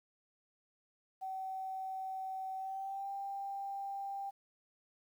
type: tone with pitch glide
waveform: sine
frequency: 762 to 790.7 Hz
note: G5 to G5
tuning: -49 to +15 cents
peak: -38 dBFS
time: 1.21-4.31 s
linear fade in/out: 20 ms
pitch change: +64 cents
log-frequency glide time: 2.56-3.1 s
effects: 11-bit